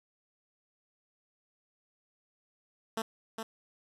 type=tone with echo; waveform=10% pulse; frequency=223.6 Hz; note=A3; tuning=28 cents sharp; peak=-23 dBFS; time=2.97-3.02 s; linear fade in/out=5 ms; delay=410 ms; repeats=1; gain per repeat=-5 dB; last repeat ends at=3.43 s; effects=resampled to 32000 Hz